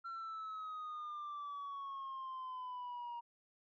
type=exponential sweep; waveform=sine; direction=down; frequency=1364 to 943 Hz; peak=-40 dBFS; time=0.04-3.21 s; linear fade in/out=20 ms; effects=tanh soft clip ceiling -41 dBFS